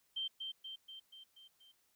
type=tone with echo; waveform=sine; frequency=3136 Hz; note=G7; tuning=in tune; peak=-36 dBFS; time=0.16-0.28 s; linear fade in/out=10 ms; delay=240 ms; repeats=6; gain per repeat=-4 dB; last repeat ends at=1.72 s; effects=white hiss -75 dBFS RMS until 1.95 s